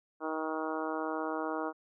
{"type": "harmonic tone", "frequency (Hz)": 157.9, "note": "D#3", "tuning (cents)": 26, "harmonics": [2, 3, 4, 5, 6, 7, 8, 9], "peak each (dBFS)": [-37, -39, -40, -41, -42, -42, -43, -44], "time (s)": [0.2, 1.73], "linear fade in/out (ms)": 50, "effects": []}